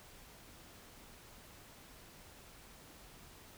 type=silence; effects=pink hiss -57 dBFS RMS until 3.57 s